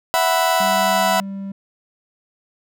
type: chord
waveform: 35% pulse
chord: E suspended second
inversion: none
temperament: just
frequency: 659.3 / 741.7 / 988.9 Hz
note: E5 / F#5 / B5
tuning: 0 / +4 / +2 cents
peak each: -18 dBFS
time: 0.14-1.2 s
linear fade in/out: 0 ms
type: tone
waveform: triangle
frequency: 196 Hz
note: G3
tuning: in tune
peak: -24 dBFS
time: 0.6-1.52 s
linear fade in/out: 5 ms
effects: none